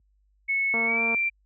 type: tone with pitch glide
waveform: sine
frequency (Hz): 2200 to 2358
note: C#7 to D7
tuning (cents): -14 to +6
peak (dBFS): -22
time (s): 0.48-1.3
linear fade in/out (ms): 20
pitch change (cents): +120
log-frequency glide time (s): 0.86-1.01
type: click train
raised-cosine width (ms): 1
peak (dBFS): -20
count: 94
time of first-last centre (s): 0.74-1.146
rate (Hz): 229
effects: added 50 Hz sine -50 dBFS peak until 1.45 s + high-pass 100 Hz 12 dB/octave